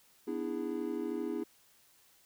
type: chord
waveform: triangle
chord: E dominant seventh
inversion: second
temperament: just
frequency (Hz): 247.2 / 296.7 / 329.6 / 412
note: B3 / D4 / E4 / G#4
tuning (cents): +2 / +18 / 0 / -14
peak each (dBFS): -38 / -38 / -36 / -37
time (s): 0.27-1.44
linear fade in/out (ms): 10
effects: white hiss -65 dBFS RMS until 2.25 s

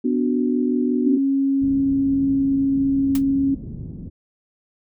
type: chord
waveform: sine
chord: B minor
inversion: none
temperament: equal with one note detuned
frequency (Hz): 248.2 / 293.7 / 370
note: B3 / D4 / F#4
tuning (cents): +9 / 0 / 0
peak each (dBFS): -19 / -23 / -25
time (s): 0.04-1.18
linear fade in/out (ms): 10
type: tone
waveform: sine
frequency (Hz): 273.3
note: C#4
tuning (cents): -24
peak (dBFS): -16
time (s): 1.06-3.55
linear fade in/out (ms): 10
type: low-pass noise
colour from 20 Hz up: white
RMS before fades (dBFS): -33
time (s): 1.61-4.1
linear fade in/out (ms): 20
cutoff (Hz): 240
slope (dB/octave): 24
type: noise with exponential decay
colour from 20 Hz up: white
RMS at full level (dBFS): -27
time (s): 3.15-3.23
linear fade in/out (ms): 2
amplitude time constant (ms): 16
effects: none

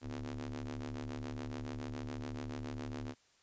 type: ring-modulated tone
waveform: sawtooth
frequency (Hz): 73.42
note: D2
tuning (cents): 0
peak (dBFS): -33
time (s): 0.01-3.15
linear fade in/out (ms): 50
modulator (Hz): 180
effects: white hiss -69 dBFS RMS until 3.42 s + resampled to 16000 Hz

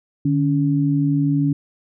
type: tone pair together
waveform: sine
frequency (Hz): 149.01 / 281.3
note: D3 / C#4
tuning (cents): +25 / +26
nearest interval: major seventh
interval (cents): 1101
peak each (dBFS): -18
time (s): 0.25-1.53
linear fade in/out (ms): 5
effects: none

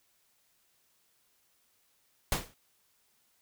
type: noise with exponential decay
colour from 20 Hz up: pink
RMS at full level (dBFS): -26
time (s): 2.32-2.54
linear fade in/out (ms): 1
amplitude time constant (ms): 47
effects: white hiss -71 dBFS RMS until 3.41 s

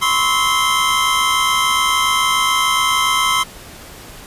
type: tone cluster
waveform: square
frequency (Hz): 1023 / 1090 / 1300 / 2089 / 3119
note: C6 / C#6 / E6 / C7 / G7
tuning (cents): -39 / -29 / -24 / -3 / -9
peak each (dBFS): -21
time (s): 0.01-3.44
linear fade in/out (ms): 20
effects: pink hiss -37 dBFS RMS until 4.26 s + resampled to 32000 Hz

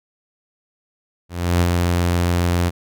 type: tone with ADSR envelope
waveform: sawtooth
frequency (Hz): 87.31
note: F2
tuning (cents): 0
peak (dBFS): -9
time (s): 1.29-2.71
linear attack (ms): 320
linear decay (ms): 45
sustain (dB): -3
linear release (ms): 32
effects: none

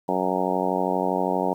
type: harmonic tone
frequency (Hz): 92.5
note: F#2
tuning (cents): 0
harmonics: 2 / 3 / 4 / 5 / 6 / 7 / 8 / 9 / 10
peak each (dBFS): -30 / -30 / -30 / -30 / -30 / -30 / -30 / -30 / -30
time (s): 0.08-1.54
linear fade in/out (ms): 10
effects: 9-bit

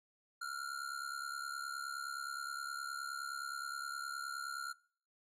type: ring-modulated tone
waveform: square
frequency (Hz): 1396.9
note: F6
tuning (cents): 0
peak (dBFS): -37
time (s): 0.41-4.73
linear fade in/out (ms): 10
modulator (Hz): 34.8
effects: noise-tail reverb RT60 0.5 s tail -23 dB re dry + low-pass 12000 Hz 12 dB/octave

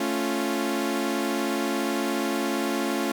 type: chord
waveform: sawtooth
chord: A augmented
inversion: none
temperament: equal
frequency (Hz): 220 / 277.2 / 349.2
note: A3 / C#4 / E#4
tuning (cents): 0 / 0 / 0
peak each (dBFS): -26 / -24 / -25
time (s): 0-3.12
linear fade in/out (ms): 5
effects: none

